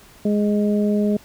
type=harmonic tone; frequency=207.7 Hz; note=G#3; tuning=in tune; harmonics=1 / 2 / 3; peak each=-17 / -23 / -27 dBFS; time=0.25-1.17 s; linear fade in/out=5 ms; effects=pink hiss -48 dBFS RMS until 1.24 s